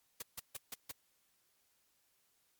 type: noise bursts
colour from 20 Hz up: white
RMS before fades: -43 dBFS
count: 5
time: 0.2-0.915 s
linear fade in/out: 5 ms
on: 23 ms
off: 150 ms
effects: white hiss -75 dBFS RMS until 2.59 s + MP3 96 kbps